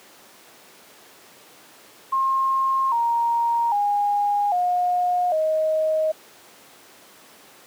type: tone with pitch steps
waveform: sine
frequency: 1068 / 935.1 / 818.8 / 716.9 / 627.7 Hz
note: C6 / A#5 / G#5 / F5 / D#5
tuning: +35 / +5 / -25 / +45 / +15 cents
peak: -18 dBFS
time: 2.12-6.12 s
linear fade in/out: 10 ms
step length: 800 ms
effects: pink hiss -48 dBFS RMS until 7.66 s + high-pass 300 Hz 12 dB/octave